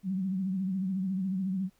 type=tone with vibrato; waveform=sine; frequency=189.2 Hz; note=F#3; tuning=39 cents sharp; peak=-28 dBFS; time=0.03-1.7 s; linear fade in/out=50 ms; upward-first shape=triangle; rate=14 Hz; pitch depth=87 cents each way; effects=pink hiss -69 dBFS RMS until 1.79 s